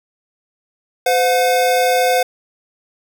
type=tone pair together; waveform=square; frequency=510 / 720.7 Hz; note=C5 / F#5; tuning=-44 / -46 cents; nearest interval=tritone; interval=598 cents; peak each=-16 dBFS; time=1.06-2.23 s; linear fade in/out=5 ms; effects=none